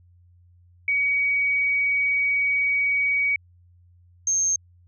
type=tone pair in turn; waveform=sine; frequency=2259 / 6389 Hz; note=C#7 / G8; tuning=+32 / +32 cents; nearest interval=octave + tritone; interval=1800 cents; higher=second; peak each=-19 dBFS; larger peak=neither; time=0.88-3.36 / 4.27-4.56 s; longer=first; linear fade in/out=2 ms; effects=added 88 Hz sine -52 dBFS peak until 4.87 s